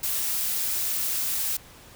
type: noise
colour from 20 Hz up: blue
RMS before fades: -27 dBFS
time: 0.03-1.57 s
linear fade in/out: 5 ms
effects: pink hiss -49 dBFS RMS until 1.95 s